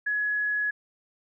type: tone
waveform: sine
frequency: 1686 Hz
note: G#6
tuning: 26 cents sharp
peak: -24 dBFS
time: 0.06-0.71 s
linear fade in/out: 10 ms
effects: none